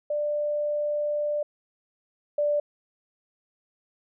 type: tone pair in turn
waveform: sine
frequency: 592 / 587.9 Hz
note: D5 / D5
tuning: +14 / +2 cents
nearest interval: unison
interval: 12 cents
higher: first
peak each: -24 / -21 dBFS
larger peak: second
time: 0.1-1.43 / 2.38-2.6 s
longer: first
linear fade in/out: 5 ms
effects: none